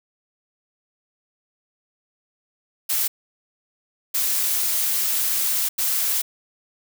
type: noise bursts at uneven times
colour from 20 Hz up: blue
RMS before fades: -22 dBFS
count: 3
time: 2.89-3.08 / 4.14-5.69 / 5.78-6.22 s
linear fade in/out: 10 ms
effects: none